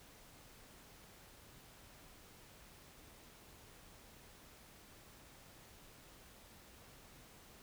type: silence
effects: pink hiss -60 dBFS RMS until 7.62 s